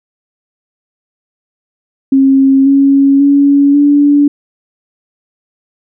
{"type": "tone with pitch steps", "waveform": "sine", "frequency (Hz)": [270, 276, 282.1, 288.4], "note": ["C#4", "C#4", "C#4", "D4"], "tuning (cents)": [-45, -7, 30, -31], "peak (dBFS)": -4, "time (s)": [2.12, 4.28], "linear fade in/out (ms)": 5, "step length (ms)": 540, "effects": []}